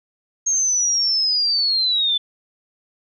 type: linear sweep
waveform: sine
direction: down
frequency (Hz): 6490 to 3482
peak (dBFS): -16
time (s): 0.46-2.18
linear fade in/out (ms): 10
effects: none